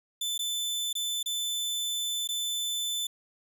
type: tone with dropouts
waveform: sawtooth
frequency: 3520 Hz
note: A7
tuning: in tune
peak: -26 dBFS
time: 0.21-3.07 s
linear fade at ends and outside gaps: 5 ms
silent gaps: 0.379-0.391 / 0.929-0.952 / 1.229-1.259 / 2.275-2.288 s
effects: none